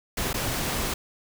pink noise with dropouts, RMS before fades -28 dBFS, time 0.17-0.94 s, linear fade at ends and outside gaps 5 ms, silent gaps 0.331-0.341 s, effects none

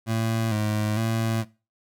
25% pulse tone with vibrato, 109.6 Hz, A2, 6 cents flat, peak -19 dBFS, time 0.06-1.45 s, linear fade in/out 50 ms, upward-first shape square, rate 1.1 Hz, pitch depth 49 cents each way, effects noise-tail reverb RT60 0.3 s tail -20 dB re dry

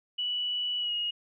sine tone with pitch glide, 2952 to 2878 Hz, F#7 to F#7, -5 to -49 cents, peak -28 dBFS, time 0.18-1.11 s, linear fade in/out 10 ms, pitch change -44 cents, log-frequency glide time 0.78-0.93 s, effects none

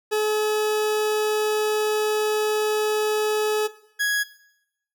40% pulse tone pair in turn, 426.7 / 1664 Hz, G#4 / G#6, +47 / +3 cents, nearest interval 2 octaves, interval 2356 cents, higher second, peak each -19 dBFS, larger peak neither, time 0.11-3.68 / 3.99-4.24 s, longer first, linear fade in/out 20 ms, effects noise-tail reverb RT60 0.8 s tail -17 dB re dry

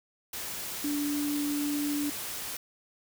sine tone in noise, 291.1 Hz, D4, 15 cents flat, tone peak -28 dBFS, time 0.84-2.1 s, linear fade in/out 5 ms, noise white, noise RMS -37 dBFS, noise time 0.33-2.57 s, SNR +6 dB, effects none

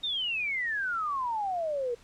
sine exponential sweep, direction down, 3729 to 464.5 Hz, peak -28 dBFS, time 0.03-1.95 s, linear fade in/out 10 ms, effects pink hiss -57 dBFS RMS until 2.03 s + low-pass 8000 Hz 12 dB/octave

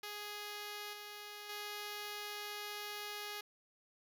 5% pulse tone with level steps, 415.3 Hz, G#4, in tune, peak -32 / -36 / -31 dBFS, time 0.03-3.41 s, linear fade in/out 5 ms, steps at 0.93 / 1.49 s, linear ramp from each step 5 ms, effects none

